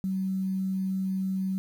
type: tone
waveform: sine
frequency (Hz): 190.1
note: F#3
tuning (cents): +47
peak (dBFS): -26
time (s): 0.04-1.58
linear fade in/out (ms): 0
effects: 9-bit